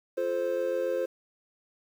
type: chord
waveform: triangle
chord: F major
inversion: none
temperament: just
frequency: 349.2 / 436.5 / 523.8 Hz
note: F4 / A4 / C5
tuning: 0 / -14 / +2 cents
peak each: -32 / -32 / -26 dBFS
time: 0.17-1.06 s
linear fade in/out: 10 ms
effects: 9-bit